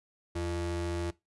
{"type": "ring-modulated tone", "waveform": "square", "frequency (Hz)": 130, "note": "C3", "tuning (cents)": -11, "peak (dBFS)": -29, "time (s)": [0.35, 1.11], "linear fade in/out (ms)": 10, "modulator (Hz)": 213, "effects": ["noise-tail reverb RT60 0.2 s tail -20 dB re dry", "resampled to 24000 Hz"]}